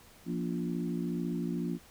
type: harmonic tone with a mistuned harmonic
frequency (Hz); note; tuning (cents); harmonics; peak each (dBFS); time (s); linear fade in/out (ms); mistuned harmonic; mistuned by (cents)
58; A#1; -8; 3 / 4 / 5 / 6; -34 / -36 / -38 / -40; 0.25-1.79; 50; 4; +30
effects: pink hiss -57 dBFS RMS until 1.9 s